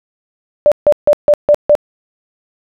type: tone bursts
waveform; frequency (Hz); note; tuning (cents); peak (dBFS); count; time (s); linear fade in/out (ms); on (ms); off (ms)
sine; 590; D5; +8; -4; 6; 0.66-1.752; 0; 57; 150
effects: none